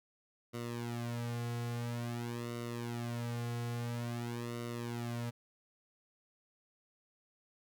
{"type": "tone with flanger", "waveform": "sawtooth", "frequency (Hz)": 118.8, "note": "A#2", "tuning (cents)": 33, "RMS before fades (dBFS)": -39, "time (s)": [0.53, 5.31], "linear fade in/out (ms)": 20, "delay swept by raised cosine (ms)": [1.2, 3.3], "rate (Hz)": 0.49, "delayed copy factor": -1, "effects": []}